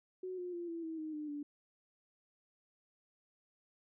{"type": "tone with pitch steps", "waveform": "sine", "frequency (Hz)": [370, 357.6, 345.6, 334, 322.8, 312, 301.6, 291.5], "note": ["F#4", "F4", "F4", "E4", "E4", "D#4", "D4", "D4"], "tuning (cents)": [0, 41, -18, 23, -36, 5, 46, -13], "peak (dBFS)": -39, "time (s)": [0.23, 1.43], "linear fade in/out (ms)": 5, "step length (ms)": 150, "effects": []}